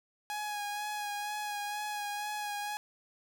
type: tone with vibrato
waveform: sawtooth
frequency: 831 Hz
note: G#5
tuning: 1 cent sharp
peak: -31 dBFS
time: 0.3-2.77 s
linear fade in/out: 0 ms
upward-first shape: sine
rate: 2.1 Hz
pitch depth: 22 cents each way
effects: none